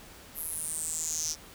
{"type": "tone with high-pass filter sweep", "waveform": "sawtooth", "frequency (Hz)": 158.2, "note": "D#3", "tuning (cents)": 29, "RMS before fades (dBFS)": -34, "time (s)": [0.34, 1.36], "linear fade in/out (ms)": 50, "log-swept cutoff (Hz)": [12000, 5600], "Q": 7.8, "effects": ["pink hiss -50 dBFS RMS until 1.54 s"]}